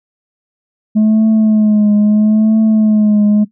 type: tone with vibrato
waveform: sine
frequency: 213.9 Hz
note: A3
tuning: 49 cents flat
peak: -4 dBFS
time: 0.95-3.45 s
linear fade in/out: 20 ms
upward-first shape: triangle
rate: 0.76 Hz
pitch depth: 54 cents each way
effects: noise-tail reverb RT60 0.1 s tail -18 dB re dry + tanh soft clip ceiling -6 dBFS